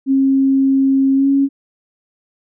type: tone with pitch glide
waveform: sine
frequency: 270 to 275.8 Hz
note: C#4 to C#4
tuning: -45 to -9 cents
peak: -10 dBFS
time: 0.06-1.49 s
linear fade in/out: 50 ms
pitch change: +36 cents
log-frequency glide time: 1.15-1.28 s
effects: none